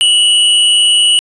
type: tone with amplitude modulation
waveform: square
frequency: 2935 Hz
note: F#7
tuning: 15 cents flat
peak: -5 dBFS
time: 0.01-1.19 s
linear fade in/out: 0 ms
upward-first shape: sine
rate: 204 Hz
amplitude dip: 50%
effects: resampled to 24000 Hz